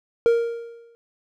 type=tone with exponential decay; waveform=triangle; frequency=466.2 Hz; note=A#4; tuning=in tune; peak=-10 dBFS; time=0.26-0.95 s; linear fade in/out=0 ms; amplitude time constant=150 ms; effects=none

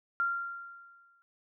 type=tone with exponential decay; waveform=sine; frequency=1385 Hz; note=F6; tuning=15 cents flat; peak=-25 dBFS; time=0.2-1.22 s; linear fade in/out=0 ms; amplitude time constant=220 ms; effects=none

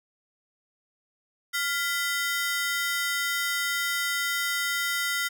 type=ring-modulated tone; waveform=sawtooth; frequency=1700 Hz; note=G#6; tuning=40 cents sharp; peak=-19 dBFS; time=1.53-5.29 s; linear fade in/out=20 ms; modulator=301 Hz; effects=none

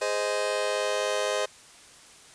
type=chord; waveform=sawtooth; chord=Ab major; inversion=none; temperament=just; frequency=415.3 / 519.1 / 623 Hz; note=Ab4 / C5 / Eb5; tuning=0 / -14 / +2 cents; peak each=-28 / -25 / -25 dBFS; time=0.01-1.46 s; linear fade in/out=10 ms; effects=white hiss -51 dBFS RMS until 2.34 s + resampled to 22050 Hz

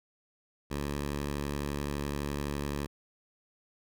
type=tone; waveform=10% pulse; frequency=71.8 Hz; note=D2; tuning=39 cents flat; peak=-24 dBFS; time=0.7-2.87 s; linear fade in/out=20 ms; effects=none

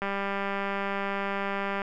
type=click train; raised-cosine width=0.5 ms; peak=-16 dBFS; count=357; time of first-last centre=0.02-1.818 s; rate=198 Hz; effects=none

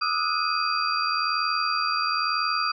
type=tone cluster; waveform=sine; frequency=1206 / 1287 / 1446 / 2505 / 4733 Hz; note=D6 / E6 / F#6 / D#7 / D8; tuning=+46 / -42 / -40 / +11 / +13 cents; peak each=-28 / -27 / -32 / -33 / -28 dBFS; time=0.01-2.72 s; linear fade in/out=10 ms; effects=none

